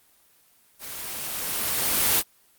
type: noise with level ramp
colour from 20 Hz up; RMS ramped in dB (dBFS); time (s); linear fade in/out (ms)
white; -37 to -19; 0.79-2.23; 50
effects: white hiss -60 dBFS RMS until 2.58 s + Opus 24 kbps